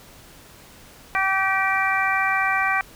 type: harmonic tone with a mistuned harmonic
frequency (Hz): 385.4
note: G4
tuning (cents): -29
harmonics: 2 / 3 / 4 / 5 / 6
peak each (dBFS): -25 / -25 / -25 / -25 / -25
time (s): 1.15-2.81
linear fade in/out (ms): 0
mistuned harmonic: 6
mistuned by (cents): +26
effects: pink hiss -47 dBFS RMS until 2.95 s